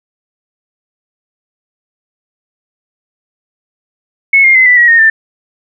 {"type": "tone with pitch steps", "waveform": "sine", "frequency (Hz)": [2196, 2121, 2049, 1979.1, 1911.7, 1846.6, 1783.7], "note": ["C#7", "C7", "C7", "B6", "A#6", "A#6", "A6"], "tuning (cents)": [-17, 23, -37, 3, 43, -17, 23], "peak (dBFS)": -3, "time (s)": [4.33, 5.1], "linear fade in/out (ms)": 5, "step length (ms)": 110, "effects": []}